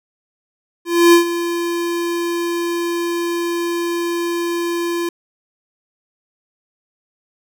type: tone with ADSR envelope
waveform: square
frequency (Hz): 342.7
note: F4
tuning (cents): -33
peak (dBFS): -6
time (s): 0.85-5.09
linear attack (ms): 280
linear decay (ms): 110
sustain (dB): -13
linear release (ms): 3
effects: none